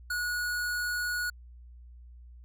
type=tone; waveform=square; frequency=1457 Hz; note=F#6; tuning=27 cents flat; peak=-30 dBFS; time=0.1-1.3 s; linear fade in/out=5 ms; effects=added 60 Hz sine -47 dBFS peak until 2.44 s